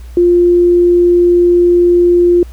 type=tone; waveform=sine; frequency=350.1 Hz; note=F4; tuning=4 cents sharp; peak=-5 dBFS; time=0.17-2.43 s; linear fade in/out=2 ms; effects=added 60 Hz sine -27 dBFS peak until 2.52 s + pink hiss -45 dBFS RMS until 2.52 s